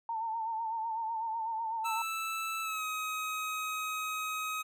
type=tone with vibrato; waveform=sine; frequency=900 Hz; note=A5; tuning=39 cents sharp; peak=-32 dBFS; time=0.09-2.02 s; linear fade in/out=2 ms; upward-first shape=sine; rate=8 Hz; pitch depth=54 cents each way
type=tone with pitch glide; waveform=25% pulse; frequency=1318.5 to 1264.1 Hz; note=E6 to D#6; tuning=0 to +27 cents; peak=-30 dBFS; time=1.84-4.63 s; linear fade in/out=20 ms; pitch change=-73 cents; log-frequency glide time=2.62-2.84 s
effects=none